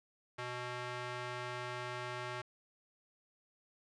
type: tone with band-pass filter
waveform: square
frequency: 123.47 Hz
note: B2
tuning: in tune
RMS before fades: -42 dBFS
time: 0.38-2.42 s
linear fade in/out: 10 ms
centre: 1600 Hz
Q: 0.73
effects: resampled to 24000 Hz